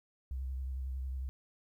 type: tone with vibrato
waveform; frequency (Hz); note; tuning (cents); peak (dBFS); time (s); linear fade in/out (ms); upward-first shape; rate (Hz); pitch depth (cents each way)
sine; 65.4; C2; 0; -35; 0.31-1.29; 0; sine; 11; 44
effects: 12-bit